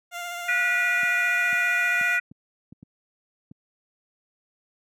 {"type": "tone with vibrato", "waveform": "15% pulse", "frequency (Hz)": 698.5, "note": "F5", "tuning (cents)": 0, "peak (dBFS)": -25, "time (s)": [0.11, 2.2], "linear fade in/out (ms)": 50, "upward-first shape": "sine", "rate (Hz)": 15, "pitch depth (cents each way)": 20}
{"type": "harmonic tone", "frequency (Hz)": 486.5, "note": "B4", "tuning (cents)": -26, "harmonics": [3, 4, 5], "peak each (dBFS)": [-24, -25, -26], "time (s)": [0.48, 2.2], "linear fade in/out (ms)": 10}
{"type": "clicks", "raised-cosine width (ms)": 5, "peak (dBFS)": -25, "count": 7, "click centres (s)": [1.033, 1.529, 2.012, 2.315, 2.725, 2.829, 3.514]}
{"effects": ["high-pass 200 Hz 12 dB/octave"]}